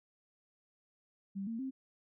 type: tone with pitch steps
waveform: sine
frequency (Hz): 196 / 227.8 / 264.7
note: G3 / A#3 / C4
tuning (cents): 0 / -40 / +20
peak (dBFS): -36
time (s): 1.35-1.71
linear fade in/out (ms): 20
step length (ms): 120
effects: none